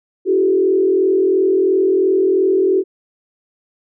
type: tone with frequency modulation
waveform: sine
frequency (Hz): 379.2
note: F#4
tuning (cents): +43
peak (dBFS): -11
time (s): 0.25-2.84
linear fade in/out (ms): 50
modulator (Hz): 42.9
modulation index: 0.88
effects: none